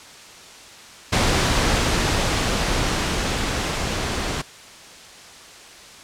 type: noise with level ramp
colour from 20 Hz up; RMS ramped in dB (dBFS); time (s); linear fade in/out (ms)
pink; -18 to -25; 1.12-4.42; 10
effects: white hiss -42 dBFS RMS until 6.03 s + low-pass 7000 Hz 12 dB/octave